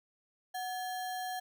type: tone with sample-and-hold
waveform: sine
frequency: 740 Hz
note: F#5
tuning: in tune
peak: -35 dBFS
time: 0.54-1.4 s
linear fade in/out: 10 ms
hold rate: 2450 Hz
effects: none